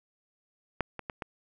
clicks, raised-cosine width 0.5 ms, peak -12 / -22 / -20 / -20 dBFS, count 4, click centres 0.807 / 0.993 / 1.098 / 1.222 s, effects none

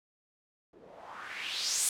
blue noise with low-pass filter sweep, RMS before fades -36 dBFS, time 0.73-1.89 s, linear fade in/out 2 ms, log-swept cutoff 330 to 9600 Hz, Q 3, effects none

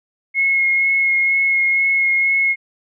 sine tone with vibrato, 2166 Hz, C#7, 41 cents flat, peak -13 dBFS, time 0.34-2.56 s, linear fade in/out 50 ms, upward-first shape sine, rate 2.1 Hz, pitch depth 12 cents each way, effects none

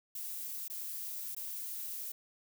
violet noise with dropouts, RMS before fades -41 dBFS, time 0.15-2.12 s, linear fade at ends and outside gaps 5 ms, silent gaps 0.681-0.699 / 1.349-1.365 s, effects none

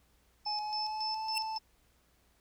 sine tone with tremolo, 5274 Hz, E8, in tune, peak -34 dBFS, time 0.45-1.59 s, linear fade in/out 20 ms, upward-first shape square, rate 3.6 Hz, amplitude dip 75%
triangle tone with pitch glide, 842 to 879.3 Hz, G#5 to A5, +24 to -1 cents, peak -33 dBFS, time 0.46-1.58 s, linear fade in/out 5 ms, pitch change +75 cents, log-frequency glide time 0.57-1.26 s
sawtooth tone with exponential growth, 2695 Hz, E7, 38 cents sharp, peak -25 dBFS, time 1.31-1.38 s, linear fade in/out 2 ms, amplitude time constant 15 ms
effects added 60 Hz sine -70 dBFS peak until 2.4 s + pink hiss -70 dBFS RMS until 2.4 s

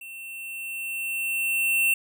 square tone with level ramp, 2700 Hz, E7, 41 cents sharp, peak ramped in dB -39 to -19 dBFS, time 0.01-1.94 s, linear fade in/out 5 ms, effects none

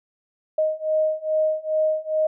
sine beating tone pair, 622.3 / 624.7 Hz, D#5 / D#5, 0 / +7 cents, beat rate 2.4 Hz, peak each -23 / -22 dBFS, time 0.58-2.27 s, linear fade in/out 5 ms, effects none

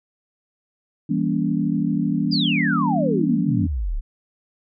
sine chord, E diminished seventh, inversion none, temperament just, 164.81 / 197.78 / 237.3 / 284.8 Hz, E3 / G3 / Bb3 / Db4, 0 / +16 / +31 / +47 cents, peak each -24 dBFS, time 1.09-3.67 s, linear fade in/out 10 ms
sine exponential sweep, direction down, 5050 to 30.48 Hz, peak -21 dBFS, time 2.31-4.01 s, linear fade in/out 20 ms
effects none

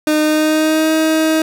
30% pulse tone with pitch glide, 306.1 to 316.5 Hz, D#4 to D#4, -28 to +30 cents, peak -9 dBFS, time 0.07-1.42 s, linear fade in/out 2 ms, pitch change +58 cents, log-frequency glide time 0.21-0.93 s, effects none

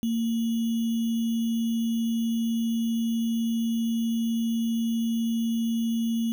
sine tone with sample-and-hold, 228.9 Hz, A#3, 31 cents flat, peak -23 dBFS, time 0.03-6.32 s, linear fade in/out 0 ms, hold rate 3150 Hz, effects none

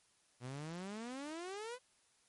sawtooth exponential sweep, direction up, 119.3 to 515 Hz, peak -39 dBFS, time 0.4-1.79 s, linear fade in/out 50 ms, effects white hiss -72 dBFS RMS until 2.28 s + MP3 48 kbps

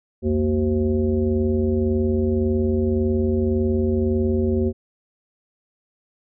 sine tone with frequency modulation, 231.4 Hz, A#3, 13 cents flat, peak -17 dBFS, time 0.22-4.73 s, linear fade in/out 50 ms, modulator 147 Hz, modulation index 1.4, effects none

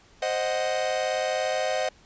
45% pulse chord, C diminished, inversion none, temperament equal, 523.3 / 622.3 / 740 Hz, C5 / Eb5 / Gb5, 0 / 0 / 0 cents, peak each -29 / -28 / -30 dBFS, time 0.22-1.89 s, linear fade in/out 5 ms, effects pink hiss -56 dBFS RMS until 2.05 s + resampled to 16000 Hz

